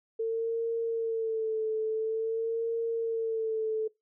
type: tone with vibrato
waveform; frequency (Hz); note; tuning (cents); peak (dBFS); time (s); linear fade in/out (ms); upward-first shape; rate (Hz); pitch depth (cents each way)
sine; 448.3; A4; +32; -27; 0.19-3.88; 10; sine; 0.48; 42
effects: noise-tail reverb RT60 0.2 s tail -23 dB re dry